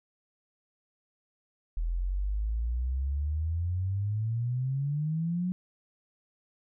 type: exponential sweep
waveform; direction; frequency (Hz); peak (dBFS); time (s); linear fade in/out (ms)
sine; up; 40.43 to 185; -27; 1.77-5.52; 0
effects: none